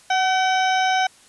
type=harmonic tone with a mistuned harmonic; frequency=762 Hz; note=G5; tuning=49 cents flat; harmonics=1 / 2 / 3 / 4 / 5 / 7 / 8; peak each=-18 / -24 / -28 / -30 / -32 / -35 / -36 dBFS; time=0.1-1.07 s; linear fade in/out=5 ms; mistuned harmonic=1; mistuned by=-31 cents; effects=white hiss -51 dBFS RMS until 1.28 s + resampled to 24000 Hz